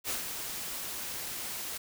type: noise with ADSR envelope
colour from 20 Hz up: white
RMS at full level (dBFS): -32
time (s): 0.04-1.78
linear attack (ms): 54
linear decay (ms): 130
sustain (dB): -6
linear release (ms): 11
effects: none